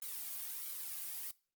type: noise with flanger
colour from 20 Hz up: blue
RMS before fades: -43 dBFS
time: 0.02-1.31 s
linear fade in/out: 2 ms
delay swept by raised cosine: 1.1 to 2.2 ms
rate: 1.5 Hz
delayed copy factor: -0.65
effects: noise-tail reverb RT60 0.4 s tail -23 dB re dry + Opus 32 kbps